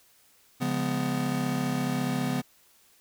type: chord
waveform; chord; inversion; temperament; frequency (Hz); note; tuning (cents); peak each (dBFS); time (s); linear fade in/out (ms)
square; C# dominant seventh; none; just; 138.59 / 173.24 / 207.9 / 249.5; C#3 / E#3 / G#3 / B3; 0 / -14 / +2 / +18; -33 / -34 / -36 / -30; 0.6-2.42; 20
effects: white hiss -61 dBFS RMS until 3 s